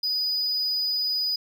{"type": "tone", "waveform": "triangle", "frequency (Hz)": 4959, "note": "D#8", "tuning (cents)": -7, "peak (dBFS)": -22, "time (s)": [0.03, 1.36], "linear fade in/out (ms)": 5, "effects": []}